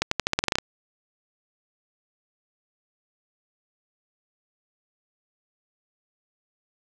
accelerating click train, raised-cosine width 0.2 ms, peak -4 dBFS, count 11, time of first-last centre 0.02-0.585 s, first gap 94 ms, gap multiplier 0.88, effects none

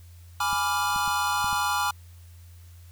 square chord, G# diminished seventh, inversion none, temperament equal, 830.6 / 987.8 / 1174.7 / 1396.9 Hz, G#5 / B5 / D6 / F6, 0 / 0 / 0 / 0 cents, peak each -30 dBFS, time 0.4-1.91 s, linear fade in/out 5 ms
clicks, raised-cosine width 5 ms, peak -27 dBFS, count 5, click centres 0.53 / 0.961 / 1.078 / 1.444 / 1.529 s
effects added 86 Hz sine -45 dBFS peak until 2.91 s + white hiss -59 dBFS RMS until 2.91 s

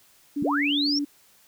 sine tone, 288 Hz, D4, 34 cents flat, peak -24 dBFS, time 0.36-1.05 s, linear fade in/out 10 ms
sine linear sweep, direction up, 123.47 to 5620 Hz, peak -23 dBFS, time 0.42-0.99 s, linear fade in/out 5 ms
effects white hiss -58 dBFS RMS until 1.47 s

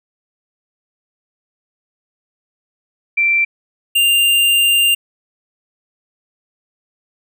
sine / square tone pair in turn, 2349 / 2793 Hz, D7 / F7, 0 / -1 cents, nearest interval minor third, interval 299 cents, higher second, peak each -11 dBFS, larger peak neither, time 3.17-3.45 / 3.95-4.95 s, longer second, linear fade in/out 10 ms, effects none

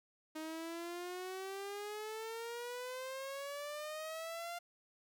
sawtooth exponential sweep, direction up, 311.1 to 698.5 Hz, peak -38 dBFS, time 0.35-4.59 s, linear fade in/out 10 ms, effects none

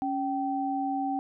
sine tone pair together, 277.2 / 774.1 Hz, C#4 / G5, 0 / -22 cents, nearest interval octave + tritone, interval 1778 cents, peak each -30 / -29 dBFS, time 0.02-1.19 s, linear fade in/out 0 ms, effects none

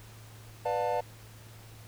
triangle chord, B half-diminished seventh, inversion none, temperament just, 493.9 / 592.7 / 711.2 / 889 Hz, B4 / D5 / F5 / A5, 0 / +16 / +31 / +18 cents, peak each -31 dBFS, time 0.65-1.01 s, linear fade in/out 10 ms, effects added 110 Hz sine -49 dBFS peak until 1.87 s + pink hiss -54 dBFS RMS until 1.87 s

